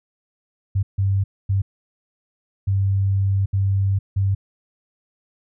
sine tone bursts at uneven times, 97.8 Hz, G2, 4 cents flat, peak -16 dBFS, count 6, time 0.75-0.83 / 0.98-1.24 / 1.49-1.62 / 2.67-3.46 / 3.53-3.99 / 4.16-4.35 s, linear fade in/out 10 ms, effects none

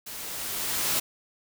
white noise with level ramp, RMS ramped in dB -39 to -25 dBFS, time 0.06-1 s, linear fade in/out 10 ms, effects none

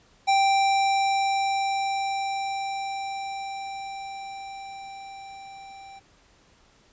square tone with level ramp, 784 Hz, G5, in tune, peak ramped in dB -18 to -43 dBFS, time 0.27-6 s, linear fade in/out 20 ms, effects pink hiss -59 dBFS RMS until 6.92 s + resampled to 16000 Hz

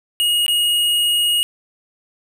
square tone with dropouts, 2877 Hz, F#7, 49 cents flat, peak -15 dBFS, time 0.2-1.43 s, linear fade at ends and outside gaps 0 ms, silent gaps 0.464-0.481 s, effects none

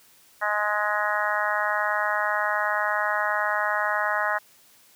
harmonic tone, 209.3 Hz, G#3, 14 cents sharp, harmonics 3 / 4 / 5 / 6 / 7 / 8 / 9, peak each -30 / -30 / -30 / -30 / -30 / -30 / -30 dBFS, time 0.41-4.39 s, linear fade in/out 20 ms, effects white hiss -56 dBFS RMS until 4.95 s + high-pass 60 Hz 12 dB/octave

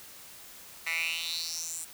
10% pulse tone with high-pass filter sweep, 164.81 Hz, E3, in tune, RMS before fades -34 dBFS, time 0.86-1.85 s, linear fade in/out 10 ms, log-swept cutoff 1900 to 8600 Hz, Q 5.3, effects white hiss -49 dBFS RMS until 1.93 s

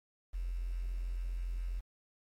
sine tone with quantisation, 43.65 Hz, F1, in tune, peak -34 dBFS, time 0.33-1.81 s, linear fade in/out 20 ms, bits 10, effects AAC 48 kbps

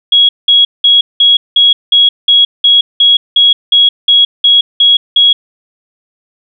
sine tone bursts, 3321 Hz, G#7, 1 cent flat, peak -3 dBFS, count 15, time 0.12-5.33 s, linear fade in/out 5 ms, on 170 ms, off 190 ms, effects none

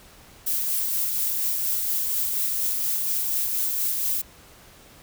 violet noise with tremolo, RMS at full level -24 dBFS, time 0.46-4.22 s, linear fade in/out 10 ms, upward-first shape sine, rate 4.2 Hz, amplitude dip 25%, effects pink hiss -50 dBFS RMS until 5.02 s

